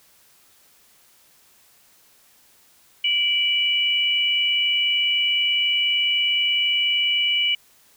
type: tone pair together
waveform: sine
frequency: 2323 / 2947 Hz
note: D7 / F#7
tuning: -20 / -8 cents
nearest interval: major third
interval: 412 cents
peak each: -23 / -19 dBFS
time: 3.04-7.55 s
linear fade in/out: 5 ms
effects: white hiss -56 dBFS RMS until 7.96 s